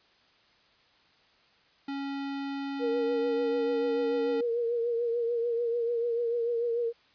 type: tone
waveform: square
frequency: 277.2 Hz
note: C#4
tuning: in tune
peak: -33 dBFS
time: 1.88-4.41 s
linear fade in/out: 5 ms
type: tone with vibrato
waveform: sine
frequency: 470.1 Hz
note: A#4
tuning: 15 cents sharp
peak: -26 dBFS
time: 2.79-6.93 s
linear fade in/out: 50 ms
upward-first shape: triangle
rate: 6.8 Hz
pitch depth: 50 cents each way
effects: white hiss -63 dBFS RMS until 7.14 s + resampled to 11025 Hz